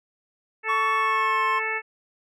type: harmonic tone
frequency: 440 Hz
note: A4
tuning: in tune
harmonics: 1 / 2 / 3 / 4 / 5 / 6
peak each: -34 / -34 / -34 / -29 / -29 / -34 dBFS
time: 0.63-1.82 s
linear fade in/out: 50 ms
type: tone with pitch glide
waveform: triangle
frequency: 1117 to 1061 Hz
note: C#6 to C6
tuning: +13 to +24 cents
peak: -20 dBFS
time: 0.68-1.6 s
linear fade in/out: 20 ms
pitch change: -89 cents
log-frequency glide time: 0.95-1.44 s
effects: none